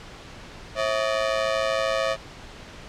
sawtooth ring-modulated tone, 596 Hz, D5, 25 cents sharp, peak -15 dBFS, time 0.75-2.17 s, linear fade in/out 50 ms, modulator 56.5 Hz, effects pink hiss -42 dBFS RMS until 2.88 s + low-pass 5000 Hz 12 dB/octave

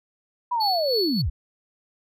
sine linear sweep, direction down, 997 to 43.65 Hz, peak -21 dBFS, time 0.51-1.3 s, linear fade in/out 10 ms
triangle tone with tremolo, 4423 Hz, C#8, 5 cents flat, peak -21 dBFS, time 0.6-1.22 s, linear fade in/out 10 ms, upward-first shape sine, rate 3.3 Hz, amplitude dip 55%
effects none

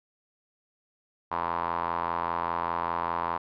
sawtooth tone with band-pass filter, 85 Hz, F2, 46 cents flat, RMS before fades -30 dBFS, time 1.31-3.38 s, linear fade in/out 10 ms, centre 1000 Hz, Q 5, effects resampled to 11025 Hz

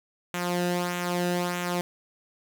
sawtooth tone with flanger, 176.8 Hz, F3, 22 cents sharp, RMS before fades -28 dBFS, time 0.34-1.81 s, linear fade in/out 0 ms, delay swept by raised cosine 0.2 to 0.92 ms, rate 1.6 Hz, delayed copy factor -0.6, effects none

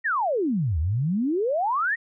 sine exponential two-way sweep, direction down then up, 1933 to 72.9 to 1933 Hz, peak -21 dBFS, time 0.04-1.96 s, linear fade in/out 20 ms, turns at 0.79 s, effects none

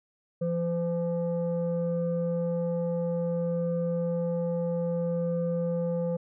sine tone pair together, 170.7 / 511.5 Hz, F3 / C5, -39 / -39 cents, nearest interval octave + perfect fifth, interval 1900 cents, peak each -27 dBFS, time 0.41-6.17 s, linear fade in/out 10 ms, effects tanh soft clip ceiling -22 dBFS

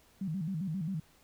sine tone with vibrato, 174.3 Hz, F3, 3 cents flat, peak -32 dBFS, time 0.21-1 s, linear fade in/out 5 ms, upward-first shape square, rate 7.5 Hz, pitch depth 180 cents each way, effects pink hiss -64 dBFS RMS until 1.23 s

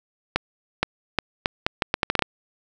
accelerating click train, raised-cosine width 0.3 ms, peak -3 dBFS, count 12, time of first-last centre 0.36-2.223 s, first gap 470 ms, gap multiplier 0.76, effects none

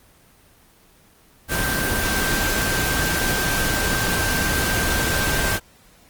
sine tone in noise, 1568 Hz, G6, in tune, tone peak -25 dBFS, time 1.48-5.6 s, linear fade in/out 50 ms, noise pink, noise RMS -22 dBFS, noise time 1.48-5.6 s, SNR -6 dB, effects pink hiss -53 dBFS RMS until 6.09 s + Opus 24 kbps

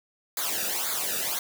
white noise with flanger, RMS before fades -29 dBFS, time 0.37-1.39 s, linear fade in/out 2 ms, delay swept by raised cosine 0.35 to 0.96 ms, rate 1.9 Hz, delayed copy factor -0.85, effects none

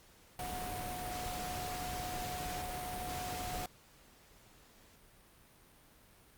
sine tone in noise, 727 Hz, F#5, 31 cents flat, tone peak -41 dBFS, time 0.39-3.66 s, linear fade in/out 2 ms, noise pink, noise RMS -42 dBFS, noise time 0.39-3.66 s, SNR -2 dB, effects pink hiss -62 dBFS RMS until 6.37 s + Opus 48 kbps

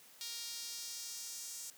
sawtooth tone with high-pass filter sweep, 467.1 Hz, A#4, 3 cents sharp, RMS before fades -45 dBFS, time 0.21-1.7 s, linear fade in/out 0 ms, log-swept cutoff 4200 to 6900 Hz, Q 1.8, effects white hiss -60 dBFS RMS until 1.77 s + high-pass 150 Hz 12 dB/octave

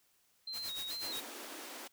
sine tone with vibrato, 3951 Hz, B7, in tune, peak -39 dBFS, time 0.47-1.2 s, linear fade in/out 5 ms, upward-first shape square, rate 2.3 Hz, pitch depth 75 cents each way
white noise with tremolo, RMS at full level -43 dBFS, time 0.52-1.25 s, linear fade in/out 50 ms, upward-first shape sine, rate 8.1 Hz, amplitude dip 75%
pink high-pass noise, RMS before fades -47 dBFS, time 1.02-1.88 s, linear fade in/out 10 ms, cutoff 250 Hz, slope 48 dB/octave
effects white hiss -72 dBFS RMS until 1.92 s

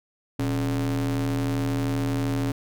square ring-modulated tone, 77.78 Hz, D#2, in tune, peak -21 dBFS, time 0.39-2.52 s, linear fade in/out 5 ms, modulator 197 Hz, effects none

